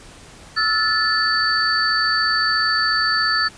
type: tone cluster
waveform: sine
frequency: 1309 / 1423 / 1746 / 4531 Hz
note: E6 / F6 / A6 / C#8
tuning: -13 / +32 / -14 / +37 cents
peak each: -22 / -28 / -20 / -20 dBFS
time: 0.56-3.49 s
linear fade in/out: 20 ms
effects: pink hiss -43 dBFS RMS until 3.57 s + resampled to 22050 Hz